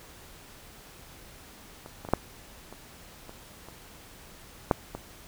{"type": "clicks", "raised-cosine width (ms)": 1, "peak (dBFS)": [-28, -25, -22, -6, -28, -29, -29, -6, -21], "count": 9, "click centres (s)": [1.861, 2.05, 2.088, 2.136, 2.726, 3.294, 3.686, 4.712, 4.95], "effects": ["pink hiss -50 dBFS RMS until 5.27 s"]}